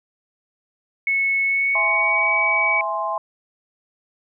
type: tone with pitch glide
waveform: sine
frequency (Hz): 2200 to 2270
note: C#7 to C#7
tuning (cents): -14 to +41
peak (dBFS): -17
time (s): 1.07-2.81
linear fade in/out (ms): 2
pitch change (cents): +55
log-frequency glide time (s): 1.45-2.32
type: chord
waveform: sine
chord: E augmented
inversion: none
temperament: equal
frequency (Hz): 659.3 / 830.6 / 1046.5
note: E5 / G#5 / B#5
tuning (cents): 0 / 0 / 0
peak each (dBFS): -27 / -27 / -24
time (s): 1.75-3.18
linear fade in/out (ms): 2
effects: none